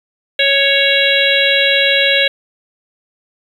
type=harmonic tone; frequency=554.4 Hz; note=C#5; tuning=in tune; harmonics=1 / 3 / 4 / 5 / 6 / 7; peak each=-17 / -17 / -17 / -17 / -17 / -17 dBFS; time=0.39-2.28 s; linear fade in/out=5 ms; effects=7-bit